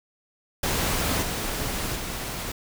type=noise with level steps; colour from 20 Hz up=pink; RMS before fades=-25 / -29 / -32 dBFS; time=0.63-2.52 s; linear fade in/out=5 ms; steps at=1.22 / 1.95 s; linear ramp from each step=10 ms; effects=none